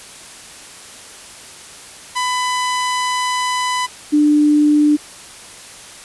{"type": "tone pair in turn", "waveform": ["sawtooth", "sine"], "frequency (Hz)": [1000, 297.3], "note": ["B5", "D4"], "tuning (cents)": [21, 21], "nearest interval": "octave + major sixth", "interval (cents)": 2100, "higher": "first", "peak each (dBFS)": [-13, -9], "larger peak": "second", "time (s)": [[2.15, 3.87], [4.12, 4.97]], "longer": "first", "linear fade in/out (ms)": 20, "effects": ["white hiss -37 dBFS RMS until 6.04 s", "resampled to 24000 Hz"]}